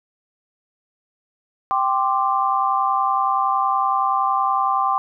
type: chord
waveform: sine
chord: G suspended fourth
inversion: none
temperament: just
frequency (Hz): 784 / 1045.3 / 1176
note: G5 / C6 / D6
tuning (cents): 0 / -2 / +2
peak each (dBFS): -21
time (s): 1.71-4.98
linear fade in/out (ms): 0
effects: none